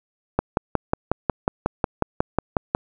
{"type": "click train", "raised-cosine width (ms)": 1, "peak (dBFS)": -4, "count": 14, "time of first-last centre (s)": [0.39, 2.749], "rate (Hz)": 5.51, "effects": []}